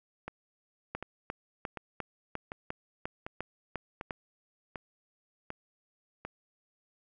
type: two click trains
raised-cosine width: 0.5 ms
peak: -23 / -20 dBFS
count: 9 / 10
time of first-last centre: 0.28-6.25 / 0.95-4.108 s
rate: 1.34 / 2.85 Hz
effects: none